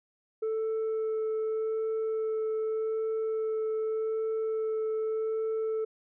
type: tone with vibrato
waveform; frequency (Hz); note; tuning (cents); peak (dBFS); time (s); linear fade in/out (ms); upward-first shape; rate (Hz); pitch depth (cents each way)
sine; 440; A4; 0; -25; 0.42-5.85; 10; sine; 0.84; 8
effects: tanh soft clip ceiling -27 dBFS